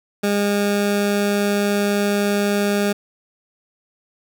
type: tone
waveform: 20% pulse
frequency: 203.6 Hz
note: G#3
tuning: 34 cents flat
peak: -12 dBFS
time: 0.23-2.93 s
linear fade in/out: 10 ms
effects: none